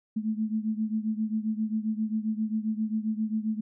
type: beating tone pair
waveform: sine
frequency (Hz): 215.5 / 223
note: A3 / A3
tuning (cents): -36 / +23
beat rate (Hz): 7.5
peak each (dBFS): -28 / -31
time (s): 0.16-3.61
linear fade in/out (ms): 10
effects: none